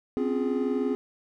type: chord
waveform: triangle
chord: Db major seventh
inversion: third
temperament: equal with one note detuned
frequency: 257.1 / 277.2 / 349.2 / 415.3 Hz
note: C4 / Db4 / F4 / Ab4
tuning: -30 / 0 / 0 / 0 cents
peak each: -26 / -30 / -31 / -27 dBFS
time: 0.17-0.95 s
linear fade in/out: 0 ms
effects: none